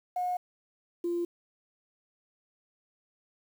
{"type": "tone pair in turn", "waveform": "sine", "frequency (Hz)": [722, 345.3], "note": ["F#5", "F4"], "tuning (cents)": [-43, -20], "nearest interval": "octave + minor second", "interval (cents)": 1277, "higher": "first", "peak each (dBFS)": -27, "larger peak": "neither", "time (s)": [[0.16, 0.37], [1.04, 1.25]], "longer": "neither", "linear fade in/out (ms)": 5, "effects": ["tanh soft clip ceiling -23 dBFS", "9-bit"]}